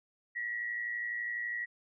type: tone with amplitude modulation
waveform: sine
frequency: 1921 Hz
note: B6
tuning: 48 cents flat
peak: -31 dBFS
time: 0.35-1.66 s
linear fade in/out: 20 ms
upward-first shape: sine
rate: 112 Hz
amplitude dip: 55%
effects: none